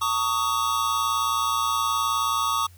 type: tone cluster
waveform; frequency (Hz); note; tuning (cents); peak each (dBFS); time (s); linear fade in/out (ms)
square; 905 / 1126 / 1245; A5 / C#6 / D#6; +48 / +27 / +1; -32 / -25 / -27; 0.01-2.67; 10
effects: added 88 Hz sine -47 dBFS peak until 2.77 s + white hiss -57 dBFS RMS until 2.77 s